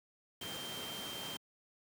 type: tone in noise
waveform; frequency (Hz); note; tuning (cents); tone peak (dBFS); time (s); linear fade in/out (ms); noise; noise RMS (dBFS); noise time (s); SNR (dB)
sine; 3150; G7; +8; -44; 0.41-1.37; 5; pink; -44; 0.41-1.37; -3
effects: high-pass 150 Hz 12 dB/octave